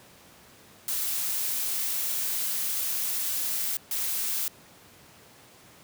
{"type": "noise bursts at uneven times", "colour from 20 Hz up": "blue", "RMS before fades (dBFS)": -29, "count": 2, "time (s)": [[0.88, 3.77], [3.91, 4.48]], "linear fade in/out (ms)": 2, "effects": ["pink hiss -53 dBFS RMS until 5.83 s", "high-pass 100 Hz 12 dB/octave"]}